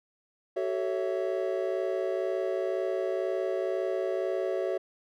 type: chord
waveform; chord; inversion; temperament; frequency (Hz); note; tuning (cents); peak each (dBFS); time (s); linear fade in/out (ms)
triangle; F# minor seventh; none; equal with one note detuned; 378 / 440 / 554.4 / 659.3; F#4 / A4 / C#5 / E5; +37 / 0 / 0 / 0; -29 / -34 / -31 / -32; 0.56-4.78; 10
effects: none